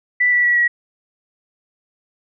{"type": "tone with pitch steps", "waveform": "sine", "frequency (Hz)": [1975.5, 1956.2, 1937.1, 1918.2], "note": ["B6", "B6", "B6", "A#6"], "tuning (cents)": [0, -17, -34, 49], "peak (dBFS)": -12, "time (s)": [0.2, 0.68], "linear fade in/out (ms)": 10, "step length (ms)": 120, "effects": []}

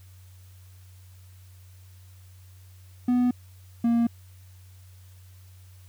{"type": "tone pair in turn", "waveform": "triangle", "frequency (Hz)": [246.9, 233.9], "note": ["B3", "A#3"], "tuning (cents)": [0, 6], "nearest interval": "minor second", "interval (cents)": 94, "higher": "first", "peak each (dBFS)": -17, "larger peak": "neither", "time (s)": [[3.08, 3.31], [3.84, 4.07]], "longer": "neither", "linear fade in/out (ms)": 5, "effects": ["added 92 Hz sine -47 dBFS peak until 5.88 s", "white hiss -60 dBFS RMS until 5.88 s"]}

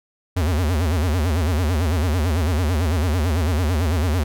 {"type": "tone with vibrato", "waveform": "square", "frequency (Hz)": 82.41, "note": "E2", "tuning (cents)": 0, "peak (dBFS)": -18, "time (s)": [0.36, 4.24], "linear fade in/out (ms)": 10, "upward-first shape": "sine", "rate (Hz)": 9, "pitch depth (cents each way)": 220, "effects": []}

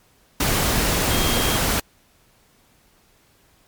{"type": "tone in noise", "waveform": "sine", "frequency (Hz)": 3228, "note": "G#7", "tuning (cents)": -50, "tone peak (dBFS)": -28, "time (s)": [1.1, 1.58], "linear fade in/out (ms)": 5, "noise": "pink", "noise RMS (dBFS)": -20, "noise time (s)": [0.4, 1.8], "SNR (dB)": -11, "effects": ["pink hiss -58 dBFS RMS until 3.67 s", "MP3 96 kbps"]}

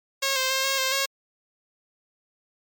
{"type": "tone with pitch steps", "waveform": "5% pulse", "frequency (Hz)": [544, 523, 531, 542, 526, 546], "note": ["C#5", "C5", "C5", "C#5", "C5", "C#5"], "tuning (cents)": [-33, -1, 25, -39, 9, -26], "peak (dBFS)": -11, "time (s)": [0.22, 1.06], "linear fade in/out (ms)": 10, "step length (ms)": 140, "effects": ["MP3 96 kbps"]}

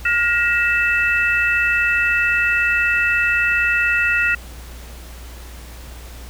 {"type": "tone cluster", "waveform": "sine", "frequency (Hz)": [1420, 1898, 2641], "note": ["F6", "A#6", "E7"], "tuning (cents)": [28, 31, 3], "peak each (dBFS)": -19, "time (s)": [0.05, 4.35], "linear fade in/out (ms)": 5, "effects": ["added 60 Hz sine -34 dBFS peak until 6.29 s", "pink hiss -41 dBFS RMS until 6.29 s"]}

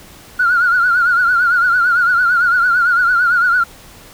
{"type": "tone with vibrato", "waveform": "sine", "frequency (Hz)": 1429, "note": "F6", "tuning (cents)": 39, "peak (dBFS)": -9, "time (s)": [0.39, 3.64], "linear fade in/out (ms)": 10, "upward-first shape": "triangle", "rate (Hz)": 8.9, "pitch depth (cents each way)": 96, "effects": ["tanh soft clip ceiling -5 dBFS", "pink hiss -40 dBFS RMS until 4.13 s"]}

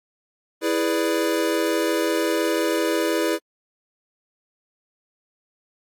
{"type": "chord", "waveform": "square", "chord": "E dominant seventh", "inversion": "none", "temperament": "equal", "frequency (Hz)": [329.6, 415.3, 493.9, 587.3], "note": ["E4", "G#4", "B4", "D5"], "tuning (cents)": [0, 0, 0, 0], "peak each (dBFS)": [-24, -27, -27, -28], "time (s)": [0.61, 3.39], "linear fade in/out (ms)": 50, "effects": ["AAC 64 kbps"]}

